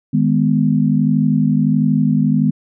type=chord; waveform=sine; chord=G# minor; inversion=second; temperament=just; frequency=155.74 / 207.7 / 249.2 Hz; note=D#3 / G#3 / B3; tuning=+2 / 0 / +16 cents; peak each=-16 dBFS; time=0.13-2.51 s; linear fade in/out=10 ms; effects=none